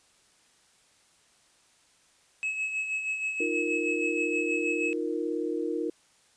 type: tone with tremolo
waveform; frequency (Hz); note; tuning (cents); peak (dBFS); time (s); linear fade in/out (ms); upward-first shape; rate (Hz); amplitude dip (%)
triangle; 2578; E7; -39; -25; 2.43-4.93; 0; sine; 6.3; 50
type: chord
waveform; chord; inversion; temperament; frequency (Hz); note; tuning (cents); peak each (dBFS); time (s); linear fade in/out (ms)
sine; Eb suspended second; none; equal; 311.1 / 349.2 / 466.2; Eb4 / F4 / Bb4; 0 / 0 / 0; -32; 3.4-5.9; 5
effects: white hiss -63 dBFS RMS until 6.36 s + resampled to 22050 Hz